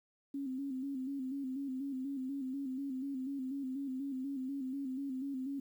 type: tone with vibrato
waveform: sine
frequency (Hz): 268.6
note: C4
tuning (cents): +46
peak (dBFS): -36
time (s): 0.34-5.6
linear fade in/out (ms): 5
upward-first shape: square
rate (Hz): 4.1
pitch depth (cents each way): 61
effects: 11-bit